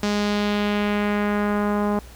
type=tone with low-pass filter sweep; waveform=sawtooth; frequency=206.6 Hz; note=G#3; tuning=9 cents flat; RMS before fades=-22 dBFS; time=0.03-1.99 s; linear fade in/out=2 ms; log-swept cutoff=5700 to 1000 Hz; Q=1.5; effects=added 60 Hz sine -41 dBFS peak until 2.15 s + pink hiss -47 dBFS RMS until 2.15 s